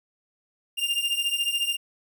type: beating tone pair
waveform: 45% pulse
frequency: 2794 / 2808 Hz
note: F7 / F7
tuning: 0 / +9 cents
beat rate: 14 Hz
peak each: -27 dBFS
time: 0.77-1.77 s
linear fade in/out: 20 ms
effects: none